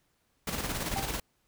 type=noise with tremolo; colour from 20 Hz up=pink; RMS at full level=-32 dBFS; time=0.47-1.2 s; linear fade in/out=5 ms; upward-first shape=square; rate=18 Hz; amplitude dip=45%
type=tone with exponential decay; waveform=sine; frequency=784 Hz; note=G5; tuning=in tune; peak=-28 dBFS; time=0.96-1.15 s; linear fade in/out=2 ms; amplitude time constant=40 ms
effects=pink hiss -73 dBFS RMS until 1.47 s